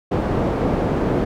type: low-pass noise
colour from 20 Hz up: white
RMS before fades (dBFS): -20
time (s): 0.11-1.25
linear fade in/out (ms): 10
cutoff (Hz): 470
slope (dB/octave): 12
effects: none